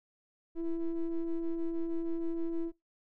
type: ring-modulated tone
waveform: triangle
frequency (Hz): 164.81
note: E3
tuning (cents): 0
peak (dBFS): -24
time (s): 0.55-2.72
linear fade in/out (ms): 50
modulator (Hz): 168
effects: noise-tail reverb RT60 0.2 s tail -24 dB re dry + tanh soft clip ceiling -22 dBFS